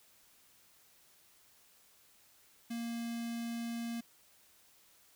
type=tone with notch filter; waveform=square; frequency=233.1 Hz; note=A#3; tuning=in tune; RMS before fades=-39 dBFS; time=2.7-4.01 s; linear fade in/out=10 ms; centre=950 Hz; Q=0.87; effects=white hiss -65 dBFS RMS until 5.15 s